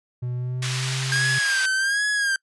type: tone with pitch glide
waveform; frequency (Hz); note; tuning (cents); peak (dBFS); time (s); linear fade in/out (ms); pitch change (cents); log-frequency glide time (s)
triangle; 123.47 to 132.33; B2 to C3; 0 to +20; -23; 0.22-1.39; 10; +120; 0.35-0.97
type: band-pass noise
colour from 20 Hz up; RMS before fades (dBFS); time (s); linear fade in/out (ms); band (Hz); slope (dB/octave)
white; -30; 0.62-1.66; 5; 1200 to 5100; 12
type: tone with vibrato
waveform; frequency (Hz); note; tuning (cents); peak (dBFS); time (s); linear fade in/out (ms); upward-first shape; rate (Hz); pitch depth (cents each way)
45% pulse; 1609; G6; +45; -20; 1.12-2.36; 2; sine; 1.3; 80
effects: noise-tail reverb RT60 0.1 s tail -25 dB re dry + resampled to 24000 Hz